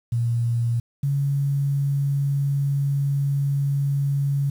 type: tone pair in turn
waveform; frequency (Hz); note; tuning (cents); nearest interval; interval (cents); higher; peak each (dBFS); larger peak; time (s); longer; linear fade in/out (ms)
sine; 117.9 / 140.21; A#2 / C#3; +20 / +20; minor third; 300; second; -19; neither; 0.12-0.8 / 1.03-4.5; second; 5
effects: 8-bit